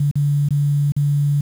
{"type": "tone with dropouts", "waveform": "sine", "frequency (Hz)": 144.2, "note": "D3", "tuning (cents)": -31, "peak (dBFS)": -14, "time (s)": [0, 1.41], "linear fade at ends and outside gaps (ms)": 5, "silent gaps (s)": [[0.113, 0.155], [0.488, 0.506], [0.921, 0.964]], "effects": ["7-bit"]}